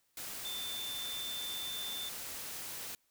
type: tone in noise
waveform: sine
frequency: 3548 Hz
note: A7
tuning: 14 cents sharp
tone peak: -39 dBFS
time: 0.45-2.09 s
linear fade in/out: 2 ms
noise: white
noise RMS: -43 dBFS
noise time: 0.17-2.95 s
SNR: +1 dB
effects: white hiss -75 dBFS RMS until 3.1 s